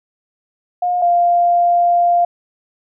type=tone pair in turn; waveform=sine; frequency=714 / 697.3 Hz; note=F5 / F5; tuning=+38 / -3 cents; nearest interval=unison; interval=41 cents; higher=first; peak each=-14 / -10 dBFS; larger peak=second; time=0.82-1.02 / 1.02-2.25 s; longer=second; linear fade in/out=5 ms; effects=none